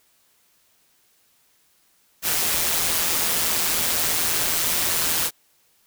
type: noise with amplitude modulation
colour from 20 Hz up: white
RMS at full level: -20 dBFS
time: 2.22-5.31 s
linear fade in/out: 50 ms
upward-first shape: sine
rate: 165 Hz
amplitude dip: 50%
effects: white hiss -62 dBFS RMS until 5.86 s